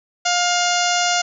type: harmonic tone with a mistuned harmonic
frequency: 707 Hz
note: F5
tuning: 21 cents sharp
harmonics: 1 / 2 / 3 / 4 / 5 / 6 / 7 / 8 / 9 / 10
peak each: -20 / -23 / -27 / -25 / -29 / -29 / -28 / -28 / -27 / -29 dBFS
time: 0.25-1.22 s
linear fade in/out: 10 ms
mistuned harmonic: 5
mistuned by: -27 cents
effects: none